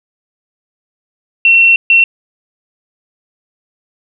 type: tone bursts at uneven times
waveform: sine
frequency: 2715 Hz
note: F7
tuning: 50 cents flat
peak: -4 dBFS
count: 2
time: 1.45-1.76 / 1.9-2.04 s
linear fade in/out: 2 ms
effects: none